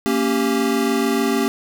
square chord, G diminished, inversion first, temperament equal with one note detuned, 230.5 / 277.2 / 392 Hz, Bb3 / Db4 / G4, -19 / 0 / 0 cents, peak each -22 dBFS, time 0.06-1.48 s, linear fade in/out 0 ms, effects none

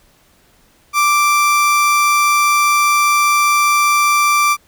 30% pulse tone, 1175 Hz, D6, 1 cent sharp, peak -8 dBFS, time 0.93-4.57 s, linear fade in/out 50 ms, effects pink hiss -53 dBFS RMS until 4.67 s

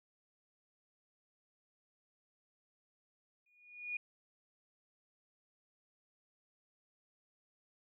sine tone with exponential growth, 2448 Hz, D#7, 29 cents flat, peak -34 dBFS, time 3.46-3.97 s, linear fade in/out 5 ms, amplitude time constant 110 ms, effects none

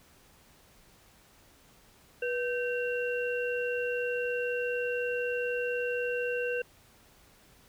sine tone cluster, 487.1 / 1550 / 2742 Hz, B4 / G6 / F7, -24 / -20 / -32 cents, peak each -30 / -36 / -37 dBFS, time 2.22-6.62 s, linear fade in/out 5 ms, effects pink hiss -60 dBFS RMS until 7.68 s

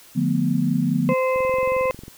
sine chord, B half-diminished seventh, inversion first, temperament just, 148.16 / 177.8 / 222.2 / 246.9 Hz, D3 / F3 / A3 / B3, +16 / +31 / +17 / 0 cents, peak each -24 / -23 / -25 / -22 dBFS, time 0.15-1.14 s, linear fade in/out 20 ms
harmonic tone, 518 Hz, C5, 17 cents flat, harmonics 1 / 2 / 4 / 5, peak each -19 / -25 / -31 / -33 dBFS, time 1.09-1.91 s, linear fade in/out 0 ms
click train, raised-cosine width 3 ms, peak -25 dBFS, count 17, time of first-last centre 1.36-2.081 s, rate 22.2 Hz
effects white hiss -48 dBFS RMS until 2.17 s

